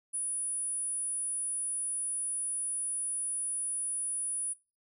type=tone; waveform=sine; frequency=9800 Hz; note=D#9; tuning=27 cents flat; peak=-30 dBFS; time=0.13-4.54 s; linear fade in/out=20 ms; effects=noise-tail reverb RT60 0.3 s tail -22 dB re dry + tanh soft clip ceiling -26 dBFS